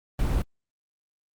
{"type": "noise", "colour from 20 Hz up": "brown", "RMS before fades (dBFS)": -24, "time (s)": [0.19, 0.42], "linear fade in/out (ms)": 2, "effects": ["Opus 24 kbps"]}